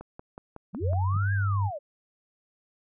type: click train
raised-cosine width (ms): 1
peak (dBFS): -27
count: 6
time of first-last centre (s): 0.01-0.933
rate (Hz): 5.42
type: linear two-way sweep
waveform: sine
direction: up then down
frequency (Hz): 155.56 to 1661.2 to 539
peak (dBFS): -32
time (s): 0.73-1.79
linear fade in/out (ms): 20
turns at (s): 1.33
type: tone with pitch glide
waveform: sine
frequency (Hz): 91.4 to 99.1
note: F#2 to G2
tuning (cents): -21 to +19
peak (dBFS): -23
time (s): 0.8-1.71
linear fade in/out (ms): 50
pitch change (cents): +140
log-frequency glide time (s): 0.95-1.2
type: tone with exponential growth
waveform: sine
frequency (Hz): 146.9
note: D3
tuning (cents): +1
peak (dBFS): -29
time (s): 1.07-1.17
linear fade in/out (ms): 5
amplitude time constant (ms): 21
effects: none